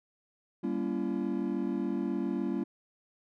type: chord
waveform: triangle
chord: G diminished seventh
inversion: none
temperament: just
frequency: 196 / 235.2 / 282.2 / 338.7 Hz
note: G3 / Bb3 / Db4 / Fb4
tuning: 0 / +16 / +31 / +47 cents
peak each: -33 dBFS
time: 0.63-2.64 s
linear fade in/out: 10 ms
effects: none